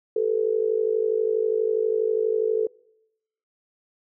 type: tone with amplitude modulation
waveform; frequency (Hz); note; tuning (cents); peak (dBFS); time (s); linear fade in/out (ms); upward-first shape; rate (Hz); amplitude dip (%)
sine; 440; A4; 0; -16; 0.16-2.67; 5; sine; 52.3; 85
effects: noise-tail reverb RT60 0.9 s tail -25 dB re dry